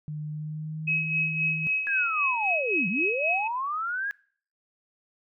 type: tone with pitch glide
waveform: sine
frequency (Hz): 151.4 to 158.29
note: D#3 to D#3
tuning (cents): -47 to +30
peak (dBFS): -31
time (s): 0.08-1.67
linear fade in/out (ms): 0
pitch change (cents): +77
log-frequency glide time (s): 0.28-0.98
type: tone with tremolo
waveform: sine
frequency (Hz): 2555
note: D#7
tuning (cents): +45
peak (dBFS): -22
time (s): 0.87-3.48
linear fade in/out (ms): 10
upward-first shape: sine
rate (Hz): 3.8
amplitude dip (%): 55
type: linear two-way sweep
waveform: sine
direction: down then up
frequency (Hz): 1677 to 164.81 to 1677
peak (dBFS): -27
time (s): 1.87-4.11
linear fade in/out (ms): 0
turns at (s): 2.88
effects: noise-tail reverb RT60 0.5 s tail -23 dB re dry